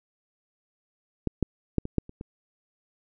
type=clicks; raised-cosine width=3 ms; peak=-12 / -10 / -9 / -20 / -9 / -29 / -24 dBFS; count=7; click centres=1.273 / 1.427 / 1.783 / 1.854 / 1.983 / 2.094 / 2.211 s; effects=none